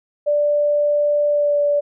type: tone with pitch glide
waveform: sine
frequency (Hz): 587.3 to 580.6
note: D5 to D5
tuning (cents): 0 to -20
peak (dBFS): -14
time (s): 0.26-1.81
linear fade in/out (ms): 20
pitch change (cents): -20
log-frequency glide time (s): 1.29-1.6
effects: none